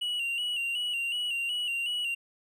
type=tone with vibrato; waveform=triangle; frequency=2848 Hz; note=F7; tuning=33 cents sharp; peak=-27 dBFS; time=0.01-2.15 s; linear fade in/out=10 ms; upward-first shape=square; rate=2.7 Hz; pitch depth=49 cents each way; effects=none